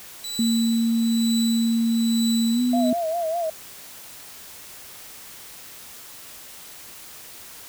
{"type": "tone with tremolo", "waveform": "30% pulse", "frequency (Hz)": 3956, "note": "B7", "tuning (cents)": 2, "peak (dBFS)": -24, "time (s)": [0.24, 2.9], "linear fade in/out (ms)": 2, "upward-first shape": "triangle", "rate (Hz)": 1.1, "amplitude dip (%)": 80}
{"type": "tone with pitch glide", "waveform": "sine", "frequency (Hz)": [229.5, 247.4], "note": ["A#3", "B3"], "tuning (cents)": [-27, 3], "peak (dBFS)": -18, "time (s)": [0.39, 2.93], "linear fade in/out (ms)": 2, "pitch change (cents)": 130, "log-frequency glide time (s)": [2.52, 2.61]}
{"type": "tone with vibrato", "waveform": "sine", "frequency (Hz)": 664, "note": "E5", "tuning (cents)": 12, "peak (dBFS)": -22, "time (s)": [2.73, 3.5], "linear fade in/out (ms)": 5, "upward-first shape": "sine", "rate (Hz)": 5, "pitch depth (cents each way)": 89}
{"effects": ["white hiss -42 dBFS RMS until 7.68 s"]}